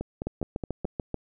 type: two click trains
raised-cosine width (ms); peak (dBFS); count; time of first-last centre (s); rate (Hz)
2; -16 / -18; 7 / 5; 0.27-1.143 / 0.01-0.847; 6.87 / 4.78
effects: none